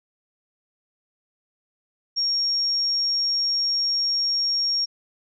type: tone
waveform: sine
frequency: 5560 Hz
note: F8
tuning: 9 cents flat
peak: -20 dBFS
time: 2.16-4.86 s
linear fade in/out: 20 ms
effects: none